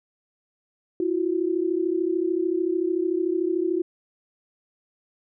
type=tone pair together; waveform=sine; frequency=333.5 / 367 Hz; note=E4 / F#4; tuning=+20 / -14 cents; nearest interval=major second; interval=166 cents; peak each=-24 dBFS; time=1-3.82 s; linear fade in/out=2 ms; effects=none